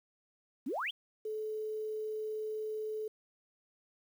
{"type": "exponential sweep", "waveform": "sine", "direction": "up", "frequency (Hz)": [220, 3520], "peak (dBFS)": -33, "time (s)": [0.66, 0.91], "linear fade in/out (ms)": 10}
{"type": "tone", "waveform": "sine", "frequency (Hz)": 432.1, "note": "A4", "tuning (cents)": -31, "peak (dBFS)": -35, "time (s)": [1.25, 3.08], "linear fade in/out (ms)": 5}
{"effects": ["10-bit"]}